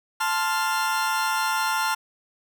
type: chord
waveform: 40% pulse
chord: F major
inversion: first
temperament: equal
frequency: 880 / 1046.5 / 1396.9 Hz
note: A5 / C6 / F6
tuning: 0 / 0 / 0 cents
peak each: -25 / -28 / -25 dBFS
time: 0.2-1.95 s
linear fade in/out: 10 ms
effects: none